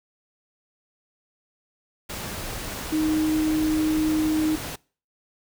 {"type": "tone in noise", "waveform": "sine", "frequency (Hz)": 311.1, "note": "D#4", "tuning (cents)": 0, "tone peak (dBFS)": -20, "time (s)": [2.92, 4.56], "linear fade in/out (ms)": 10, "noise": "pink", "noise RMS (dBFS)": -33, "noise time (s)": [2.09, 4.76], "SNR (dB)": 10, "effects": ["noise-tail reverb RT60 0.4 s tail -24 dB re dry"]}